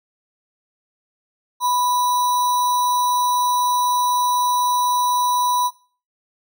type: tone with sample-and-hold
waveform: sine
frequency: 988 Hz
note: B5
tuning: in tune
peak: -16 dBFS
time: 1.6-5.71 s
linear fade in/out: 50 ms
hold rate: 4900 Hz
effects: noise-tail reverb RT60 0.4 s tail -19 dB re dry